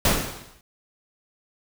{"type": "noise with exponential decay", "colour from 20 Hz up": "pink", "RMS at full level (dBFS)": -17, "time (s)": [0.05, 0.61], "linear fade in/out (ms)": 2, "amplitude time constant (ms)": 120, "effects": []}